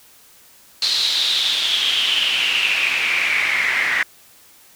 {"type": "noise with band-pass filter sweep", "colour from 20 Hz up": "pink", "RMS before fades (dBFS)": -19, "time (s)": [0.82, 4.03], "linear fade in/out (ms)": 2, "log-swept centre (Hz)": [4200, 1900], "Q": 7, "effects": ["white hiss -49 dBFS RMS until 4.75 s"]}